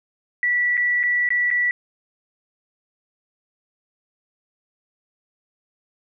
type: tone with dropouts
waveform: sine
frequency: 1954 Hz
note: B6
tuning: 19 cents flat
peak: -17 dBFS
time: 0.43-1.71 s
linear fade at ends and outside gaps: 1 ms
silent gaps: 0.77-0.776 / 1.031-1.036 / 1.29-1.304 / 1.504-1.512 s
effects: none